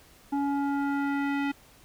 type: tone with low-pass filter sweep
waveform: square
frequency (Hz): 281.1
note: C#4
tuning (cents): +24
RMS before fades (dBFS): -28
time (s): 0.32-1.52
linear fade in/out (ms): 10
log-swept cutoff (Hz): 820 to 2500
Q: 1.8
effects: pink hiss -56 dBFS RMS until 1.84 s